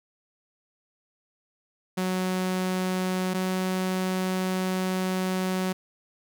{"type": "tone pair in turn", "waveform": "sawtooth", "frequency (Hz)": [185, 186.07], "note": ["F#3", "F#3"], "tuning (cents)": [0, 10], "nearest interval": "unison", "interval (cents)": 10, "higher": "second", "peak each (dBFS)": -21, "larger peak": "neither", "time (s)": [[1.97, 3.34], [3.34, 5.73]], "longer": "second", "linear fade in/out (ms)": 10, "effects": []}